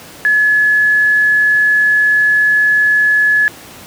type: tone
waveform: sine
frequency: 1705 Hz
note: G#6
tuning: 45 cents sharp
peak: -8 dBFS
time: 0.25-3.48 s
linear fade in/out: 0 ms
effects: pink hiss -35 dBFS RMS until 3.86 s + high-pass 100 Hz 12 dB/octave